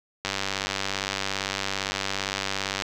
click train, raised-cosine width 0.2 ms, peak -9 dBFS, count 252, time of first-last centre 0.25-2.822 s, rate 97.6 Hz, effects none

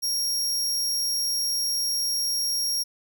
sawtooth tone, 5588 Hz, F8, in tune, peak -21 dBFS, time 0.02-2.84 s, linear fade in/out 20 ms, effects none

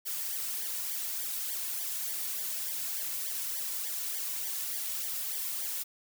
blue noise with flanger, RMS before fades -35 dBFS, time 0.05-5.84 s, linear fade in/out 20 ms, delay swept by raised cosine 0.74 to 2.54 ms, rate 3.4 Hz, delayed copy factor -0.95, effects none

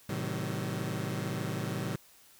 sawtooth chord, A diminished seventh, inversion none, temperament just, 110 / 132 / 158.4 / 190.08 Hz, A2 / C3 / Eb3 / Gb3, 0 / +16 / +31 / +47 cents, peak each -34 dBFS, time 0.09-1.96 s, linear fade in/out 5 ms, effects white hiss -59 dBFS RMS until 2.39 s

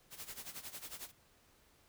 white noise with tremolo, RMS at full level -45 dBFS, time 0.1-1.12 s, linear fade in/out 50 ms, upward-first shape sine, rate 11 Hz, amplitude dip 80%, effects pink hiss -68 dBFS RMS until 1.88 s

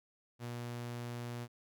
sawtooth tone, 120 Hz, B2, 49 cents flat, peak -36 dBFS, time 0.39-1.48 s, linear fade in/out 50 ms, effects none

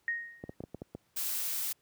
sine tone with exponential decay, 1864.7 Hz, A#6, in tune, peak -27 dBFS, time 0.08-0.54 s, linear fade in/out 1 ms, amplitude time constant 99 ms
clicks, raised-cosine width 2 ms, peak -26 dBFS, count 7, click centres 0.439 / 0.494 / 0.605 / 0.638 / 0.746 / 0.819 / 0.95 s
blue noise, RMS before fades -34 dBFS, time 1.16-1.73 s, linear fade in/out 10 ms
effects pink hiss -72 dBFS RMS until 1.81 s + high-pass 80 Hz 12 dB/octave

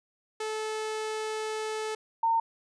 sawtooth / sine tone pair in turn, 434.5 / 911.7 Hz, A4 / A#5, -22 / -39 cents, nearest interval octave + minor second, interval 1283 cents, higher second, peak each -27 / -22 dBFS, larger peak second, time 0.4-1.95 / 2.23-2.4 s, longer first, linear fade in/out 5 ms, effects resampled to 22050 Hz

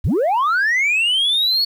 sine linear sweep, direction up, 39.8 to 4435 Hz, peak -12 dBFS, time 0.04-1.65 s, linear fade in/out 10 ms, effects tanh soft clip ceiling -13 dBFS + 8-bit

